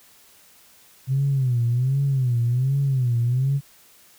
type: tone with vibrato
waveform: sine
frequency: 128.4 Hz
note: C3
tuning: 32 cents flat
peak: -17 dBFS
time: 1.07-3.61 s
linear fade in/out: 50 ms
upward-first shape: sine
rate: 1.3 Hz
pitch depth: 150 cents each way
effects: tanh soft clip ceiling -13 dBFS + white hiss -53 dBFS RMS until 4.18 s

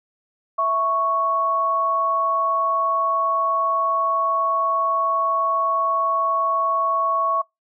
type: tone pair together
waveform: sine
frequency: 659.2 / 1108.7 Hz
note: E5 / C#6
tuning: 0 / 0 cents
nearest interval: major sixth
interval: 900 cents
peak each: -25 / -18 dBFS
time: 0.58-7.42 s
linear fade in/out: 10 ms
effects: noise-tail reverb RT60 0.2 s tail -26 dB re dry

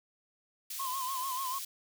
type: high-pass noise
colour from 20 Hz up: white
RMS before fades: -40 dBFS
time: 0.7-1.65 s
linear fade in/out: 5 ms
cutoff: 3000 Hz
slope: 12 dB/octave
type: tone with vibrato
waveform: triangle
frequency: 1046.5 Hz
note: C6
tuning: in tune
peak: -32 dBFS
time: 0.79-1.59 s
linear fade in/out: 10 ms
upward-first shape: sine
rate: 6.8 Hz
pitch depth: 77 cents each way
effects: none

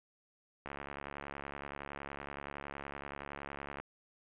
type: click train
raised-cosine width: 0.5 ms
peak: -27 dBFS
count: 223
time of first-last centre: 0.66-3.8 s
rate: 70.7 Hz
effects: resampled to 8000 Hz + 11-bit

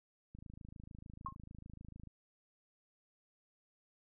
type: click train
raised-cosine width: 5 ms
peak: -39 dBFS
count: 47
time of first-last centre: 0.35-2.073 s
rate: 26.7 Hz
type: tone with exponential decay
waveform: sine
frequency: 1072 Hz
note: C6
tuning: 42 cents sharp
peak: -34 dBFS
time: 1.26-1.35 s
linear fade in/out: 2 ms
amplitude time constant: 19 ms
effects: none

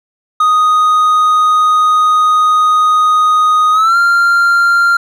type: tone with pitch glide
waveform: triangle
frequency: 1244.5 to 1388.9 Hz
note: D#6 to F6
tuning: 0 to -10 cents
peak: -5 dBFS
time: 0.4-4.97 s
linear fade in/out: 5 ms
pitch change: +190 cents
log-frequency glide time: 3.72-3.97 s
effects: none

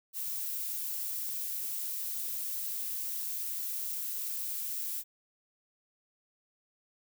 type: noise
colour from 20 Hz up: violet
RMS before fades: -36 dBFS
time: 0.13-5.04 s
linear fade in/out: 50 ms
effects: none

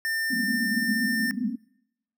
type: tone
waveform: square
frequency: 1800 Hz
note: A6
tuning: 39 cents sharp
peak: -26 dBFS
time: 0.05-1.31 s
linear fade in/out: 0 ms
type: band-pass noise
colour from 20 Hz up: pink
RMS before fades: -29 dBFS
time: 0.3-1.56 s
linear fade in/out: 10 ms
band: 200 to 260 Hz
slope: 96 dB/octave
effects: noise-tail reverb RT60 0.9 s tail -26 dB re dry

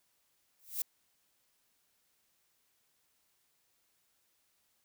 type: noise with exponential growth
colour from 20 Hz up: violet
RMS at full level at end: -30 dBFS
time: 0.59-0.82 s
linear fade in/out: 5 ms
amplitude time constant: 48 ms
effects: white hiss -75 dBFS RMS until 4.84 s

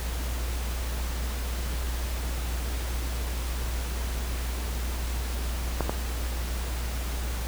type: clicks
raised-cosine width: 1 ms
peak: -12 dBFS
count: 2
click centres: 5.807 / 5.895 s
effects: added 60 Hz sine -28 dBFS peak until 7.47 s + pink hiss -37 dBFS RMS until 7.47 s

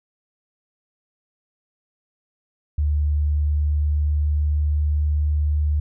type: tone with pitch glide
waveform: sine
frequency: 74.1 to 74.7 Hz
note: D2 to D2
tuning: +16 to +30 cents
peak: -17 dBFS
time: 2.78-5.8 s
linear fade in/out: 5 ms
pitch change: +14 cents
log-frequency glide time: 3.01-5.12 s
effects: none

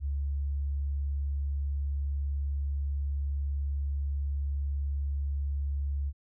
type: tone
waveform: sine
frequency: 70.4 Hz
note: C#2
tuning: 27 cents sharp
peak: -28 dBFS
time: 0-6.13 s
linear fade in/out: 50 ms
effects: none

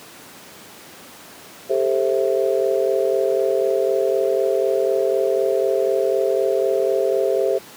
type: chord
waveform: sine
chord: A minor seventh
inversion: third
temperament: just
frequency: 396 / 440 / 528 / 660 Hz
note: G4 / A4 / C5 / E5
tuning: +18 / 0 / +16 / +2 cents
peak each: -20 / -23 / -21 / -24 dBFS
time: 1.69-7.59 s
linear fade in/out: 20 ms
effects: pink hiss -41 dBFS RMS until 7.76 s + high-pass 200 Hz 12 dB/octave

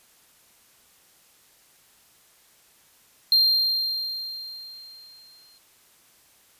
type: tone with exponential decay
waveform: triangle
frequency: 4186 Hz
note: C8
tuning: in tune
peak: -13 dBFS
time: 3.32-5.58 s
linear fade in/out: 1 ms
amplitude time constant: 490 ms
effects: white hiss -58 dBFS RMS until 6.59 s + resampled to 32000 Hz

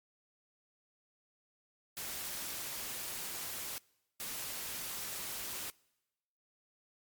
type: noise bursts at uneven times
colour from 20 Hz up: white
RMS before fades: -41 dBFS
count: 2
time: 1.97-3.78 / 4.2-5.7 s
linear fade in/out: 0 ms
effects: noise-tail reverb RT60 1.0 s tail -25 dB re dry + MP3 96 kbps

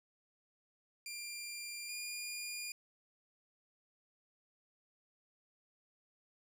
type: tone pair in turn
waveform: 15% pulse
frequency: 2388 / 2421 Hz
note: D7 / D#7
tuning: +28 / -48 cents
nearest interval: unison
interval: 24 cents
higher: second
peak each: -36 / -34 dBFS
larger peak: second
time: 1.06-1.89 / 1.89-2.72 s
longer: neither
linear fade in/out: 2 ms
effects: none

